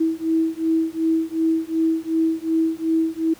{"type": "beating tone pair", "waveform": "sine", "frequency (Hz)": [322.7, 325.4], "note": ["E4", "E4"], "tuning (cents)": [-37, -22], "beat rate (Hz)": 2.7, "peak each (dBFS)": -21, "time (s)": [0, 3.34], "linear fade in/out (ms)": 10, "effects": ["pink hiss -48 dBFS RMS until 3.39 s", "high-pass 80 Hz 12 dB/octave"]}